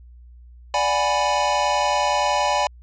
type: chord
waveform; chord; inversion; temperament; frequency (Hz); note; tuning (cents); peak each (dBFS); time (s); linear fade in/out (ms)
square; G# half-diminished seventh; second; equal; 587.3 / 740 / 830.6 / 987.8; D5 / F#5 / G#5 / B5; 0 / 0 / 0 / 0; -25 / -27 / -23 / -24; 0.74-2.67; 2
effects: added 60 Hz sine -42 dBFS peak until 2.82 s + resampled to 16000 Hz